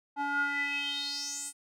square tone with band-pass filter sweep, 284.5 Hz, C#4, 45 cents sharp, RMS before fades -33 dBFS, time 0.16-1.53 s, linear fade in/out 50 ms, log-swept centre 960 to 9000 Hz, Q 6.3, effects none

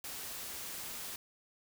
white noise, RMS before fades -43 dBFS, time 0.04-1.16 s, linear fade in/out 2 ms, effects none

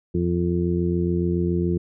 harmonic tone, 87.1 Hz, F2, 4 cents flat, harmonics 1 / 2 / 3 / 4 / 5, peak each -26 / -23 / -33 / -24 / -33 dBFS, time 0.14-1.78 s, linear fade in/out 10 ms, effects none

